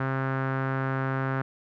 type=tone with low-pass filter; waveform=sawtooth; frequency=133.4 Hz; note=C3; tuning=34 cents sharp; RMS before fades=-28 dBFS; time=0-1.42 s; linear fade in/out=5 ms; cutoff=1500 Hz; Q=3.2; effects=none